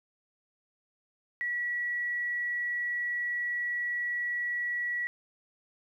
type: tone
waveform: sine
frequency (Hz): 1935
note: B6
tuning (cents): -36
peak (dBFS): -29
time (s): 1.41-5.07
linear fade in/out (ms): 0
effects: 11-bit